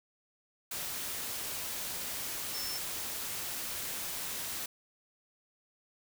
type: tone in noise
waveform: sine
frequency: 5320 Hz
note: E8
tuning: 15 cents sharp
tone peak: -38 dBFS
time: 2.54-2.78 s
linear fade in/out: 5 ms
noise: white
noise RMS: -38 dBFS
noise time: 0.71-4.66 s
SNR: -3 dB
effects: none